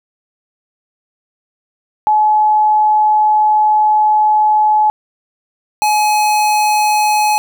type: tone pair in turn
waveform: sine / square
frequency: 853 / 846.1 Hz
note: G#5 / G#5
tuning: +46 / +32 cents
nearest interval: unison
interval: 14 cents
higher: first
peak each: -8 / -11 dBFS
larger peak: first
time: 2.07-4.9 / 5.82-7.38 s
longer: first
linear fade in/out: 0 ms
effects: none